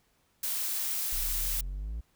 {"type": "noise", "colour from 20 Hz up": "blue", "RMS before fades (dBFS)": -32, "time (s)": [0.43, 1.61], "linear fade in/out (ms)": 5}
{"type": "exponential sweep", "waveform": "triangle", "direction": "up", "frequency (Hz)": [30.11, 58.4], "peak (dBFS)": -31, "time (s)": [1.12, 2.01], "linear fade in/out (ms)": 10}
{"effects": ["pink hiss -70 dBFS RMS until 2.15 s"]}